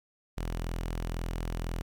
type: tone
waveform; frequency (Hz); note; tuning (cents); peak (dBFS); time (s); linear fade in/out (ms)
sawtooth; 42; E1; +33; -28; 0.37-1.82; 10
effects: 11-bit